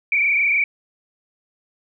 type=tone with frequency modulation; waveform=sine; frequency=2306 Hz; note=D7; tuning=32 cents flat; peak=-15 dBFS; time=0.12-0.64 s; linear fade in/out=2 ms; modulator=26.7 Hz; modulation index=3.2; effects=none